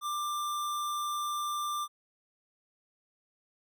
square tone, 1186 Hz, D6, 17 cents sharp, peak -32 dBFS, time 0.01-1.88 s, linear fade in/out 50 ms, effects none

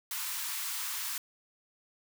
white high-pass noise, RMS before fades -36 dBFS, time 0.11-1.18 s, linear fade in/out 2 ms, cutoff 880 Hz, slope 96 dB/octave, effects none

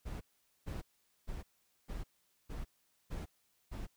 brown noise bursts, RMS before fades -41 dBFS, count 7, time 0.05-3.87 s, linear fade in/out 20 ms, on 160 ms, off 450 ms, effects white hiss -75 dBFS RMS until 3.96 s

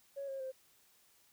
sine tone with pitch steps, 556 / 539.9 / 524.2 Hz, C#5 / C#5 / C5, +5 / -46 / +3 cents, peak -38 dBFS, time 0.16-0.52 s, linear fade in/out 20 ms, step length 120 ms, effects tanh soft clip ceiling -34 dBFS + white hiss -68 dBFS RMS until 1.32 s

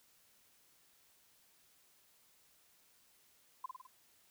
sine tone with echo, 1028 Hz, C6, 31 cents flat, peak -37 dBFS, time 3.64-3.66 s, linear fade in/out 5 ms, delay 52 ms, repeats 4, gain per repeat -4 dB, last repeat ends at 3.868 s, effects white hiss -69 dBFS RMS until 4.3 s

